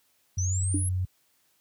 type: tone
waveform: sine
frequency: 92 Hz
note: F#2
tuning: 9 cents flat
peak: -24 dBFS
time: 0.37-1.05 s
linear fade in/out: 5 ms
type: exponential sweep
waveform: sine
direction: up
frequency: 5800 to 11175 Hz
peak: -31 dBFS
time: 0.38-0.89 s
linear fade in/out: 5 ms
type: tone with exponential decay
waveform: sine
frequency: 293.7 Hz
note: D4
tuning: in tune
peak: -23 dBFS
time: 0.74-0.88 s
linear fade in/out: 5 ms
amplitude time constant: 30 ms
effects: white hiss -68 dBFS RMS until 1.6 s + high-pass 60 Hz 12 dB/octave